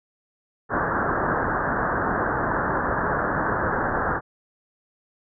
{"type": "low-pass noise", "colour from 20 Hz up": "white", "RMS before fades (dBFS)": -24, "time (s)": [0.69, 4.21], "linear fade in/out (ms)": 50, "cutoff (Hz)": 1700, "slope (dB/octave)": 96, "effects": []}